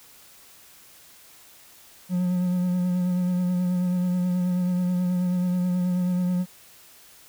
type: tone with vibrato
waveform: triangle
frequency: 180 Hz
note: F#3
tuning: 47 cents flat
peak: -19 dBFS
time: 2.09-6.46 s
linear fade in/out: 50 ms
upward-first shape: sine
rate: 9.3 Hz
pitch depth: 23 cents each way
effects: white hiss -51 dBFS RMS until 7.28 s